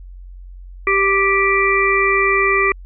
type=harmonic tone; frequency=392 Hz; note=G4; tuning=in tune; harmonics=1 / 3 / 5 / 6; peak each=-18 / -18 / -18 / -18 dBFS; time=0.87-2.72 s; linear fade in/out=2 ms; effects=added 45 Hz sine -33 dBFS peak until 2.85 s